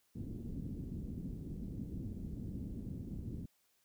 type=low-pass noise; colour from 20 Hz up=white; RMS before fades=-43 dBFS; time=0.15-3.46 s; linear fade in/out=10 ms; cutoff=250 Hz; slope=24 dB/octave; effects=white hiss -75 dBFS RMS until 3.84 s

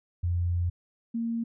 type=tone pair in turn; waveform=sine; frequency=87.31 / 230.7 Hz; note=F2 / A#3; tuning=0 / -18 cents; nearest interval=octave + perfect fourth; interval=1682 cents; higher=second; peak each=-24 / -27 dBFS; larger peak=first; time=0.23-0.7 / 1.14-1.44 s; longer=first; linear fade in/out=10 ms; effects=none

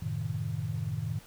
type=chord; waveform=sine; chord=F# diminished seventh; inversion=none; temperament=equal; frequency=92.5 / 110 / 130.81 / 155.56 Hz; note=F#2 / A2 / C3 / Eb3; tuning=0 / 0 / 0 / 0 cents; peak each=-39 / -34 / -38 / -35 dBFS; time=0.02-1.19 s; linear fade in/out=5 ms; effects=pink hiss -54 dBFS RMS until 1.26 s

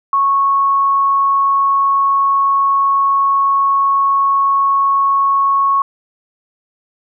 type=tone; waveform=sine; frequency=1103 Hz; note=C#6; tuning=9 cents flat; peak=-10 dBFS; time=0.13-5.82 s; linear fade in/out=2 ms; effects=none

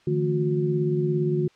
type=tone cluster; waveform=sine; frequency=150.7 / 168.1 / 220.3 / 362.4 Hz; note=D3 / E3 / A3 / F#4; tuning=+45 / +34 / +2 / -36 cents; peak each=-24 / -32 / -32 / -24 dBFS; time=0.07-1.48 s; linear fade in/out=5 ms; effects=white hiss -59 dBFS RMS until 1.55 s + low-pass 4000 Hz 12 dB/octave

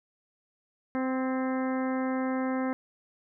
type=harmonic tone with a mistuned harmonic; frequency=260 Hz; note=C4; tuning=11 cents flat; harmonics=1 / 2 / 3 / 4 / 5 / 6 / 7 / 8; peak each=-28 / -34 / -38 / -40 / -42 / -44 / -45 / -46 dBFS; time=0.95-2.73 s; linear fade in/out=0 ms; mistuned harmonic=6; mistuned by=+33 cents; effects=none

